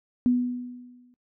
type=tone with exponential decay; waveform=sine; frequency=246.7 Hz; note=B3; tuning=2 cents flat; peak=-16 dBFS; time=0.26-1.14 s; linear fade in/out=0 ms; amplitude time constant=190 ms; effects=noise-tail reverb RT60 0.1 s tail -21 dB re dry